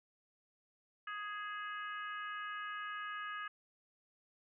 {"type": "harmonic tone with a mistuned harmonic", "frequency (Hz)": 415.3, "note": "G#4", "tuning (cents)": 0, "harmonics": [3, 4, 5, 6, 7], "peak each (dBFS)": [-43, -44, -54, -55, -53], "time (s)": [1.07, 3.48], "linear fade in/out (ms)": 5, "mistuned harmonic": 6, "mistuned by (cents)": 43, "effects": []}